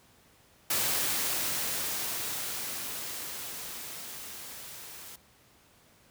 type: noise with level ramp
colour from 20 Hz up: white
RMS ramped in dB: -28 to -46 dBFS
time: 0.7-5.16 s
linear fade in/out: 5 ms
effects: pink hiss -61 dBFS RMS until 6.1 s + high-pass 60 Hz 12 dB/octave